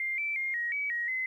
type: tone with pitch steps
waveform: sine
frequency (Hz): 2100 / 2328 / 2123 / 1891 / 2278 / 1893 / 2044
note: C7 / D7 / C7 / A#6 / C#7 / A#6 / C7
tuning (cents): +6 / -16 / +25 / +24 / +47 / +26 / -41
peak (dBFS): -29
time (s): 0-1.26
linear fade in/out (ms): 2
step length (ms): 180
effects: 11-bit